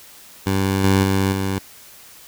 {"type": "tone with level steps", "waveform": "15% pulse", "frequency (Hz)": 96.6, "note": "G2", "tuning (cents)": -25, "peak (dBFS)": [-11, -7, -10, -14], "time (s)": [0.46, 1.59], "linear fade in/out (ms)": 10, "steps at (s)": [0.84, 1.03, 1.32], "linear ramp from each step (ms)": 2, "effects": ["white hiss -44 dBFS RMS until 2.27 s"]}